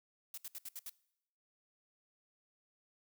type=noise bursts; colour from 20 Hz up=blue; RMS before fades=-45 dBFS; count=6; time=0.34-0.896 s; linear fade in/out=2 ms; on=36 ms; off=68 ms; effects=noise-tail reverb RT60 0.8 s tail -22 dB re dry